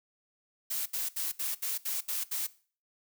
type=noise bursts; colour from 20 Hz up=blue; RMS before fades=-33 dBFS; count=8; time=0.7-2.47 s; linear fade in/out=10 ms; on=160 ms; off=70 ms; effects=noise-tail reverb RT60 0.4 s tail -18 dB re dry